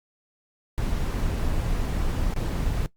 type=noise with dropouts; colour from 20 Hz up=brown; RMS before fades=-25 dBFS; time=0.78-2.86 s; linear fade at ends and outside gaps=0 ms; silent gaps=1.488-1.493 / 2.339-2.363 s; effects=noise-tail reverb RT60 0.1 s tail -19 dB re dry + Opus 48 kbps